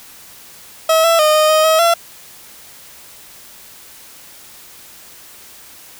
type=tone with pitch steps; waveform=30% pulse; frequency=643 / 666 / 613 / 617 / 624 / 637 / 678 Hz; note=E5 / E5 / D#5 / D#5 / D#5 / D#5 / E5; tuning=-43 / +18 / -26 / -15 / +5 / +41 / +49 cents; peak=-7 dBFS; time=0.89-1.94 s; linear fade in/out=5 ms; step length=150 ms; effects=white hiss -40 dBFS RMS until 5.99 s